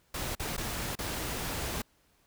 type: noise with dropouts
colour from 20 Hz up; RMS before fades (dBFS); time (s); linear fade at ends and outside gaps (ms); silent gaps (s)
pink; -35; 0.14-1.82; 5; 0.352-0.396 / 0.567-0.577 / 0.954-0.988
effects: pink hiss -68 dBFS RMS until 2.26 s